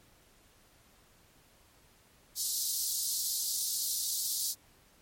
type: high-pass noise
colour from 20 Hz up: pink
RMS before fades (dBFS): -33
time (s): 2.35-4.55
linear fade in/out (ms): 50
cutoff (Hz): 4100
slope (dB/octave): 48
effects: pink hiss -63 dBFS RMS until 5.01 s + MP3 64 kbps